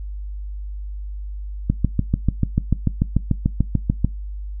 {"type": "click train", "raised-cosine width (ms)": 5, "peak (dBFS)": -4, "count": 17, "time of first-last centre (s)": [1.7, 4.046], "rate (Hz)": 6.82, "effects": ["noise-tail reverb RT60 0.2 s tail -21 dB re dry", "added 50 Hz sine -27 dBFS peak until 4.6 s"]}